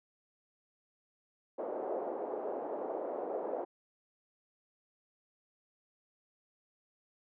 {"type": "band-pass noise", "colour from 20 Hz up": "white", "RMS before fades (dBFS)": -38, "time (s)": [1.58, 3.65], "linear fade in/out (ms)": 10, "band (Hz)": [360, 660], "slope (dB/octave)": 24, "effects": []}